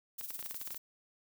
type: noise with tremolo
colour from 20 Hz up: violet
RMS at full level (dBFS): -40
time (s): 0.18-0.78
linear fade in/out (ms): 10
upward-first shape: sine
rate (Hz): 19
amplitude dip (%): 70
type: clicks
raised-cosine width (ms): 0.2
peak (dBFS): -29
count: 11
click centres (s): 0.211 / 0.306 / 0.393 / 0.427 / 0.461 / 0.51 / 0.545 / 0.614 / 0.675 / 0.706 / 0.746
effects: none